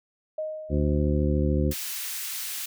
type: tone with exponential decay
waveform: sine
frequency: 622.3 Hz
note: D#5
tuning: in tune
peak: -26 dBFS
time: 0.38-1.44 s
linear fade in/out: 5 ms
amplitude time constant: 230 ms
type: harmonic tone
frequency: 73.8 Hz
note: D2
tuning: 9 cents sharp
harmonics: 1 / 2 / 3 / 4 / 5 / 7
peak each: -24 / -27 / -29 / -30 / -31 / -32 dBFS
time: 0.69-1.74 s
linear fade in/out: 50 ms
type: high-pass noise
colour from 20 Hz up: white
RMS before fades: -33 dBFS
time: 1.71-2.66 s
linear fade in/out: 5 ms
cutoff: 1700 Hz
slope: 12 dB/octave
effects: none